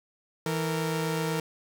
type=tone pair together; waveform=sawtooth; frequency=162.92 / 460.8 Hz; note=E3 / A#4; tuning=-20 / -20 cents; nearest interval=octave + tritone; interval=1800 cents; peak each=-25 / -27 dBFS; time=0.46-1.4 s; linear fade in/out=2 ms; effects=none